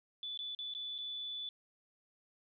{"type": "tone with dropouts", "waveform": "sine", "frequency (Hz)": 3474, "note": "A7", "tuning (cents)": -23, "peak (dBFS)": -39, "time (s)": [0.23, 1.49], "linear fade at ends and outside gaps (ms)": 1, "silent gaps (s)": [[0.375, 0.39], [0.549, 0.589], [0.738, 0.749], [0.981, 0.986]], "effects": []}